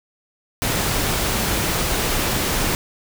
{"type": "noise", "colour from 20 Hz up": "pink", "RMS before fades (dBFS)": -21, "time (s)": [0.62, 2.75], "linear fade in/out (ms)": 0, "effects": []}